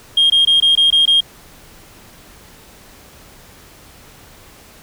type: tone bursts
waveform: sine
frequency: 3230 Hz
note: G#7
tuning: 49 cents flat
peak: -7 dBFS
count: 7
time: 0.17-1.206 s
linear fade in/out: 5 ms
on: 130 ms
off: 21 ms
effects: tanh soft clip ceiling -6 dBFS + pink hiss -43 dBFS RMS until 4.82 s